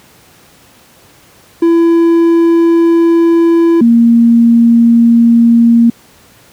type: tone pair in turn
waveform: triangle / sine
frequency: 335.1 / 233.1 Hz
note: E4 / A#3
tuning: +29 / 0 cents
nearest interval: tritone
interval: 629 cents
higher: first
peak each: -3 dBFS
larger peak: neither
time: 1.62-3.81 / 3.81-5.9 s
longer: first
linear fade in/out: 5 ms
effects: pink hiss -43 dBFS RMS until 6.52 s + high-pass 80 Hz 12 dB/octave